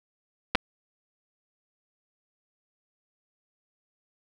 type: clicks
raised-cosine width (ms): 0.3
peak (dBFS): -6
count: 2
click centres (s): 0.55 / 0.554
effects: none